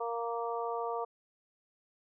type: harmonic tone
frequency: 233.1 Hz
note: A#3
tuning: in tune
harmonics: 2 / 3 / 4 / 5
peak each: -36 / -38 / -39 / -40 dBFS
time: 0-1.05 s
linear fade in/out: 10 ms
effects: none